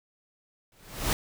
pink noise with exponential growth, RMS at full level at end -23 dBFS, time 0.72-1.13 s, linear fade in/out 1 ms, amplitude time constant 87 ms, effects none

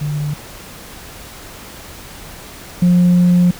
sine tone pair in turn, 148 / 177.45 Hz, D3 / F3, +14 / +28 cents, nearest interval minor third, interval 314 cents, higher second, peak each -17 / -6 dBFS, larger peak second, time 0.01-0.34 / 2.82-3.51 s, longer second, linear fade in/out 5 ms, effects tanh soft clip ceiling -6 dBFS + pink hiss -35 dBFS RMS until 3.59 s

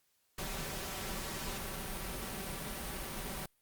pink noise with comb filter, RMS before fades -40 dBFS, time 0.38-3.46 s, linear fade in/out 5 ms, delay 5.2 ms, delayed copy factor +0.5, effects white hiss -75 dBFS RMS until 3.61 s + Opus 48 kbps

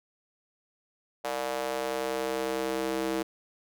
square tone with high-pass filter sweep, 65.41 Hz, C2, in tune, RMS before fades -31 dBFS, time 1.24-3.23 s, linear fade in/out 10 ms, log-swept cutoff 610 to 350 Hz, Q 2.4, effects none

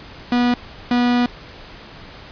45% pulse tone bursts at uneven times, 243.7 Hz, B3, 23 cents flat, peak -14 dBFS, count 2, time 0.32-0.54 / 0.91-1.26 s, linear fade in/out 2 ms, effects pink hiss -39 dBFS RMS until 2.31 s + resampled to 11025 Hz

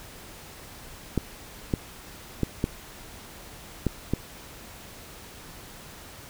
clicks, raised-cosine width 3 ms, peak -10 dBFS, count 6, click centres 1.177 / 1.738 / 2.433 / 2.641 / 3.867 / 4.136 s, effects pink hiss -45 dBFS RMS until 6.29 s

